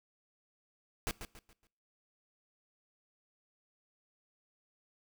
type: noise with echo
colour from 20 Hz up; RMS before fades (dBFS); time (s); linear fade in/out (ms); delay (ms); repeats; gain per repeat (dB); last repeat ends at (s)
pink; -35; 1.07-1.11; 0; 140; 4; -9; 1.67
effects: noise-tail reverb RT60 0.6 s tail -22 dB re dry